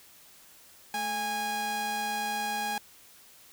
sawtooth tone pair together, 217.9 / 822.7 Hz, A3 / G#5, -17 / -17 cents, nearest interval octave + major seventh, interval 2300 cents, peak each -37 / -26 dBFS, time 0.94-2.78 s, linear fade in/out 2 ms, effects white hiss -55 dBFS RMS until 3.52 s

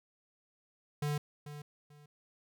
square tone with echo, 147.3 Hz, D3, 6 cents sharp, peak -32 dBFS, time 1.02-1.18 s, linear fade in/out 5 ms, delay 440 ms, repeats 2, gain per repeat -12 dB, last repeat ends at 2.06 s, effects none

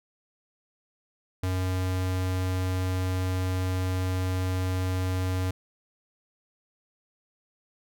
square tone, 92.5 Hz, F#2, in tune, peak -26 dBFS, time 1.43-5.51 s, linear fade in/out 5 ms, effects none

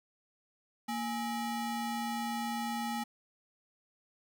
square ring-modulated tone, 531 Hz, C5, 25 cents sharp, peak -31 dBFS, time 0.88-3.04 s, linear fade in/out 10 ms, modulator 299 Hz, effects none

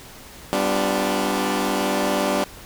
15% pulse chord, G dominant seventh, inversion none, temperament equal with one note detuned, 196 / 251.4 / 293.7 / 349.2 Hz, G3 / B3 / D4 / F4, 0 / +31 / 0 / 0 cents, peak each -18 / -20 / -18 / -23 dBFS, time 0.53-2.44 s, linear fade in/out 0 ms, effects pink hiss -42 dBFS RMS until 2.65 s

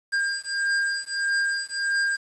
square beating tone pair, 1604 / 1605.6 Hz, G6 / G6, +39 / +41 cents, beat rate 1.6 Hz, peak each -27 dBFS, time 0.12-2.17 s, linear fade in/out 20 ms, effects resampled to 22050 Hz + 8-bit

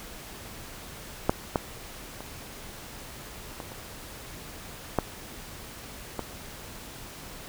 clicks, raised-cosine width 1 ms, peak -6 / -9 / -25 / -22 / -28 / -8 / -16 dBFS, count 7, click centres 1.295 / 1.558 / 2.206 / 3.602 / 3.719 / 4.987 / 6.193 s, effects pink hiss -43 dBFS RMS until 7.48 s

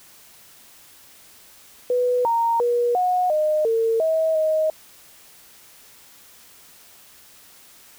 sine tone with pitch steps, 494.5 / 926 / 480.4 / 728 / 613 / 453 / 641 / 627 Hz, B4 / A#5 / B4 / F#5 / D#5 / A#4 / E5 / D#5, +2 / -12 / -48 / -28 / -26 / -50 / -49 / +13 cents, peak -17 dBFS, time 1.9-4.7 s, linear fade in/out 2 ms, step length 350 ms, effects white hiss -49 dBFS RMS until 7.98 s

